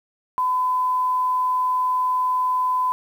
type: tone with quantisation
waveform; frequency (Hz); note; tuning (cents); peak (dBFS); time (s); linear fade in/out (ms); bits
sine; 1010; B5; +39; -18; 0.38-2.92; 0; 8
effects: none